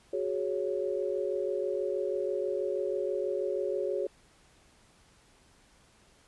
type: chord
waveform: sine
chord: F# suspended second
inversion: none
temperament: just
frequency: 370 / 416.2 / 555 Hz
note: F#4 / G#4 / C#5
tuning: 0 / +4 / +2 cents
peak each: -33 dBFS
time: 0.13-4.07 s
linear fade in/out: 5 ms
effects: pink hiss -62 dBFS RMS until 6.27 s + resampled to 24000 Hz